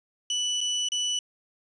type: tone with dropouts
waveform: 30% pulse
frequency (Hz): 2969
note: F#7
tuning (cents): +5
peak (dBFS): -22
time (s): 0.3-1.19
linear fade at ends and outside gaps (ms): 2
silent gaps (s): 0.607-0.612 / 0.887-0.919
effects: resampled to 22050 Hz